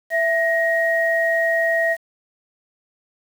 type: tone pair together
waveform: sine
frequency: 663 / 1881.8 Hz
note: E5 / A#6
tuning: +10 / +16 cents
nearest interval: octave + tritone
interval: 1806 cents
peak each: -19 dBFS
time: 0.1-1.97 s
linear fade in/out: 50 ms
effects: 7-bit

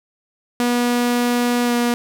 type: tone with pitch glide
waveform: sawtooth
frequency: 242.3 to 239.8 Hz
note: B3 to A#3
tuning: -33 to +49 cents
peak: -12 dBFS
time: 0.6-1.94 s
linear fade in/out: 0 ms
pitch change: -18 cents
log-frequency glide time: 1.64-1.73 s
effects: none

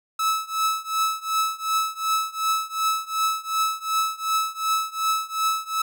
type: tone with tremolo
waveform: 45% pulse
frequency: 1302 Hz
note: E6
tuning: 22 cents flat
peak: -18 dBFS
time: 0.19-5.82 s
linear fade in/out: 5 ms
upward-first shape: triangle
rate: 2.7 Hz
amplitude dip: 95%
effects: none

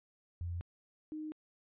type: tone pair in turn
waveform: sine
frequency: 86.6 / 308.6 Hz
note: F2 / D#4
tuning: -14 / -14 cents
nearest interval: octave + minor seventh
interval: 2200 cents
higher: second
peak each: -36 / -39 dBFS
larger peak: first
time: 0.41-0.61 / 1.12-1.32 s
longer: neither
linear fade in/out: 0 ms
effects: resampled to 8000 Hz

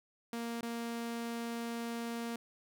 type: tone with dropouts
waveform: sawtooth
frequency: 233.2 Hz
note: A#3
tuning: 1 cent sharp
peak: -33 dBFS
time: 0.33-2.36 s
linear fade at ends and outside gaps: 2 ms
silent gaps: 0.61-0.629 s
effects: none

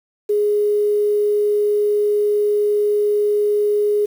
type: tone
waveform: sine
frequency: 415.6 Hz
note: G#4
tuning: 1 cent sharp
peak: -14 dBFS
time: 0.29-4.06 s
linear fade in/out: 10 ms
effects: 7-bit

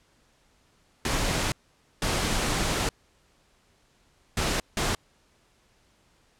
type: noise bursts at uneven times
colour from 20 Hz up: pink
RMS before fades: -26 dBFS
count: 4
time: 1.05-1.52 / 2.02-2.89 / 4.37-4.6 / 4.77-4.95 s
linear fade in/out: 2 ms
effects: pink hiss -64 dBFS RMS until 6.39 s + low-pass 9000 Hz 12 dB/octave

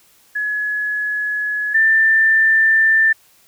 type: tone pair in turn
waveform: sine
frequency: 1693 / 1780.9 Hz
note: G#6 / A6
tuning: +33 / +20 cents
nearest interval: minor second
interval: 87 cents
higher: second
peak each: -18 / -10 dBFS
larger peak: second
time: 0.35-1.74 / 1.74-3.13 s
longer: neither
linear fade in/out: 10 ms
effects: white hiss -53 dBFS RMS until 3.47 s

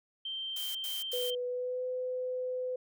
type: tone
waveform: sine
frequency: 3136 Hz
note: G7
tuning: in tune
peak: -35 dBFS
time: 0.25-1.35 s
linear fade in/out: 5 ms
type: noise bursts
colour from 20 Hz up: blue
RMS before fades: -41 dBFS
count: 3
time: 0.56-1.304 s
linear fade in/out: 5 ms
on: 190 ms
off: 87 ms
type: tone with pitch glide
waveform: sine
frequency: 493.9 to 506 Hz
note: B4 to B4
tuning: 0 to +42 cents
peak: -32 dBFS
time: 1.13-2.76 s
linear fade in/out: 5 ms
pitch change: +42 cents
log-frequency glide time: 1.46-1.85 s
effects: none

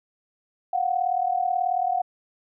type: tone pair together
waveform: sine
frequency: 711 / 749.4 Hz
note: F5 / F#5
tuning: +31 / +22 cents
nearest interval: minor second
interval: 91 cents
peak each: -24 dBFS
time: 0.73-2.02 s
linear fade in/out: 5 ms
effects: none

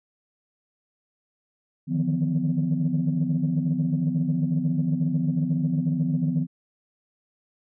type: tone cluster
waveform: sine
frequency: 151.7 / 159.9 / 173.9 / 251.2 Hz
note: D#3 / D#3 / F3 / B3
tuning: -44 / +48 / -7 / +30 cents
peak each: -26 dBFS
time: 1.87-6.47 s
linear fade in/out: 50 ms
effects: tanh soft clip ceiling -14 dBFS

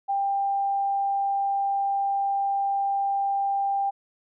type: tone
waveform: sine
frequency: 793 Hz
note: G5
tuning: 20 cents sharp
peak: -22 dBFS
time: 0.08-3.91 s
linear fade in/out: 20 ms
effects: none

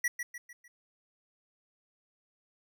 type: tone with echo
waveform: square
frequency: 1938 Hz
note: B6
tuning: 33 cents flat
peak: -27 dBFS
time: 0.04-0.08 s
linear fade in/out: 5 ms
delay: 150 ms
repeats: 4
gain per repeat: -7 dB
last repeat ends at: 0.68 s
effects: none

